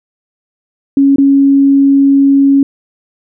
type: tone with dropouts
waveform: sine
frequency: 276.5 Hz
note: C#4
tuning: 4 cents flat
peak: -4 dBFS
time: 0.97-2.63 s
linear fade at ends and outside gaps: 2 ms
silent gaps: 1.16-1.183 s
effects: none